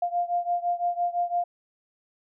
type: beating tone pair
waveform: sine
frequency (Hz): 698.5 / 704.4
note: F5 / F5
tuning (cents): 0 / +15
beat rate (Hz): 5.9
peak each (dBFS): -26 / -28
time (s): 0.02-1.44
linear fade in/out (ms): 5
effects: none